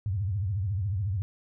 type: tone with vibrato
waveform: sine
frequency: 98 Hz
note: G2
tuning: in tune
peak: -26 dBFS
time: 0.06-1.22 s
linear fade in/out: 0 ms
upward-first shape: triangle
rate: 14 Hz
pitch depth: 240 cents each way
effects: none